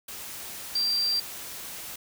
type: tone in noise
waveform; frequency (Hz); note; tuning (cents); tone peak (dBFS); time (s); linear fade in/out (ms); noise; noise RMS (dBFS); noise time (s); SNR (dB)
sine; 4712; D8; +5; -23; 0.75-1.2; 5; white; -39; 0.08-1.96; +13
effects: none